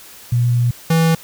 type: tone pair in turn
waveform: sine / square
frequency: 120.8 / 163.53 Hz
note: B2 / E3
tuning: -38 / -14 cents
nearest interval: perfect fourth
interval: 524 cents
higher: second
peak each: -12 dBFS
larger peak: neither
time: 0.32-0.71 / 0.9-1.15 s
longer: first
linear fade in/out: 5 ms
effects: white hiss -40 dBFS RMS until 1.23 s